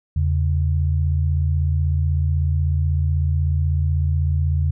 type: tone pair together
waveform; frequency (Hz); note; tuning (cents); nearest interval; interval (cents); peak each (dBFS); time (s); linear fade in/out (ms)
sine; 82.41 / 138.59; E2 / C#3; 0 / 0; major sixth; 900; -17 / -23; 0.16-4.71; 5
effects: none